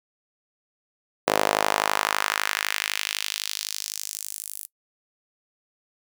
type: tone with high-pass filter sweep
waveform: sawtooth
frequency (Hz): 51.91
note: G#1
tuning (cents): 0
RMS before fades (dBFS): -27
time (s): 1.27-4.66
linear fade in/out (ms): 10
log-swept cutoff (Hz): 520 to 11000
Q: 1.4
effects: noise-tail reverb RT60 0.1 s tail -22 dB re dry